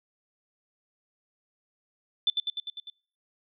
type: tone with echo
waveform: sine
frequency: 3520 Hz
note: A7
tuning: in tune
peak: -20 dBFS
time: 2.27-2.3 s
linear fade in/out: 2 ms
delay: 100 ms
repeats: 6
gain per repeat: -3 dB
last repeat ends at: 2.9 s
effects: noise-tail reverb RT60 0.5 s tail -26 dB re dry